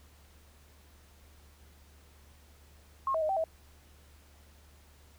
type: tone with pitch steps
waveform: sine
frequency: 1076 / 642 / 619 / 773 / 645 Hz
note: C6 / E5 / D#5 / G5 / E5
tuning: +48 / -46 / -9 / -24 / -38 cents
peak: -27 dBFS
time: 3.07-3.44 s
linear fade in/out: 2 ms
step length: 74 ms
effects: added 73 Hz sine -57 dBFS peak until 5.18 s + pink hiss -62 dBFS RMS until 5.18 s